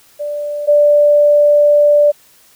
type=tone pair in turn; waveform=sine; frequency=587.3 / 587.3 Hz; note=D5 / D5; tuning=0 / 0 cents; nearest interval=unison; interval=0 cents; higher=neither; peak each=-18 / -6 dBFS; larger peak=second; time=0.19-0.67 / 0.67-2.12 s; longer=second; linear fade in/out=20 ms; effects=white hiss -48 dBFS RMS until 2.55 s